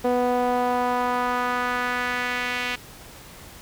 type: tone with band-pass filter sweep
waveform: sawtooth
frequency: 246.9 Hz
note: B3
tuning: in tune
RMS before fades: -24 dBFS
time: 0.04-2.76 s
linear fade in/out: 10 ms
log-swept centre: 560 to 2500 Hz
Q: 1.8
effects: pink hiss -44 dBFS RMS until 3.61 s